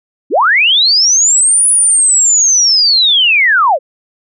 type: linear two-way sweep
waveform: sine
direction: up then down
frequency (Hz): 212 to 9956 to 478.3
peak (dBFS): -6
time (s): 0.3-3.79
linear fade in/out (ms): 50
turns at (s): 1.68
effects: none